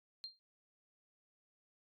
sine tone with exponential decay, 4188 Hz, C8, 1 cent sharp, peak -39 dBFS, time 0.24-0.39 s, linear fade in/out 0 ms, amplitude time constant 32 ms, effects MP3 96 kbps

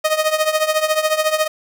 sawtooth tone with tremolo, 622.3 Hz, D#5, in tune, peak -8 dBFS, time 0.04-1.48 s, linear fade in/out 10 ms, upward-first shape triangle, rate 14 Hz, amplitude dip 85%, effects none

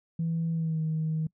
sine tone with pitch glide, 164.81 to 157.91 Hz, E3 to D#3, 0 to +26 cents, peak -25 dBFS, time 0.19-1.27 s, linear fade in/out 5 ms, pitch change -74 cents, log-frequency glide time 0.52-0.81 s, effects noise-tail reverb RT60 0.1 s tail -24 dB re dry + tanh soft clip ceiling -22 dBFS

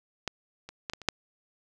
clicks, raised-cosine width 0.2 ms, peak -13 / -25 / -16 / -17 / -27 / -6 dBFS, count 6, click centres 0.277 / 0.69 / 0.898 / 0.935 / 1.017 / 1.087 s, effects none

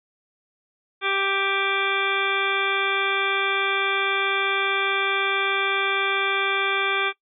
harmonic tone with a mistuned harmonic, 392.1 Hz, G4, in tune, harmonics 1 / 2 / 3 / 4 / 5 / 6 / 7 / 8 / 9, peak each -29 / -32 / -27 / -28 / -34 / -26 / -38 / -33 / -31 dBFS, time 1.01-7.13 s, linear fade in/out 50 ms, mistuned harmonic 8, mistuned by +61 cents, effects noise-tail reverb RT60 0.1 s tail -19 dB re dry

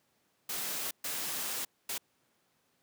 white noise bursts at uneven times, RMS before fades -36 dBFS, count 3, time 0.49-0.91 / 1.04-1.65 / 1.89-1.98 s, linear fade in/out 5 ms, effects pink hiss -73 dBFS RMS until 2.82 s + high-pass 150 Hz 12 dB/octave

